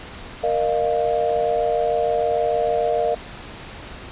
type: chord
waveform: sine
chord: Bb suspended fourth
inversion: none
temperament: equal with one note detuned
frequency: 466.2 / 611.9 / 698.5 Hz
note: Bb4 / Eb5 / F5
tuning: 0 / -29 / 0 cents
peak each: -22 dBFS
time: 0.43-3.15 s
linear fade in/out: 10 ms
effects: pink hiss -37 dBFS RMS until 4.11 s + resampled to 8000 Hz